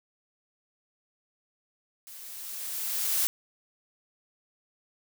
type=noise with level ramp; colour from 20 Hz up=blue; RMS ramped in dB=-46 to -25 dBFS; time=2.07-3.27 s; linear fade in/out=0 ms; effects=none